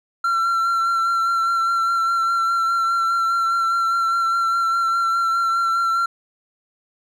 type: tone with vibrato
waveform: triangle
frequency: 1359 Hz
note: F6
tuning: 48 cents flat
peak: -15 dBFS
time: 0.24-6.06 s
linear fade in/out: 5 ms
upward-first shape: sine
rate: 4.9 Hz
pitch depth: 20 cents each way
effects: none